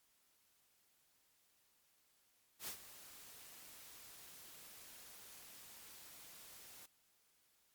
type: noise with ADSR envelope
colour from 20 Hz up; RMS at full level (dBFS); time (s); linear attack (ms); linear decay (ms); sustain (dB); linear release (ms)
white; -44; 2.59-6.86; 85; 87; -13; 5
effects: white hiss -75 dBFS RMS until 7.74 s + MP3 96 kbps